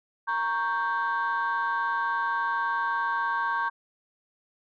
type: chord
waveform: sine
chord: G diminished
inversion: first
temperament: equal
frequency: 932.3 / 1108.7 / 1568 Hz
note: Bb5 / Db6 / G6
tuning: 0 / 0 / 0 cents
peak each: -28 dBFS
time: 0.27-3.7 s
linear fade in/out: 20 ms
effects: tanh soft clip ceiling -19 dBFS